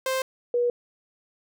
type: tone pair in turn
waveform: sawtooth / sine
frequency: 524 / 483.3 Hz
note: C5 / B4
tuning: +2 / -38 cents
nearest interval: minor second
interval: 140 cents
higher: first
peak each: -20 dBFS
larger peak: neither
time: 0.06-0.22 / 0.54-0.7 s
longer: neither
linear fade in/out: 2 ms
effects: none